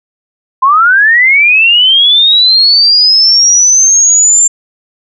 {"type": "linear sweep", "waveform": "sine", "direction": "up", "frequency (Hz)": [1020, 7330], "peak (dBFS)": -3, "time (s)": [0.62, 4.48], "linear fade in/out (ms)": 10, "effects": []}